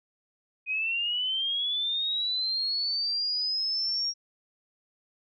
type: linear sweep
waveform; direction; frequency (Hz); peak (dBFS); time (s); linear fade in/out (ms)
sine; up; 2489 to 5620; -26; 0.66-4.14; 50
effects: none